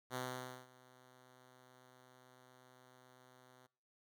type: tone with ADSR envelope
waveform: 5% pulse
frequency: 127.3 Hz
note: C3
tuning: 47 cents flat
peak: -28 dBFS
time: 0.1-3.67 s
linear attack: 52 ms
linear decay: 510 ms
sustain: -23 dB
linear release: 13 ms
effects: noise-tail reverb RT60 0.5 s tail -23 dB re dry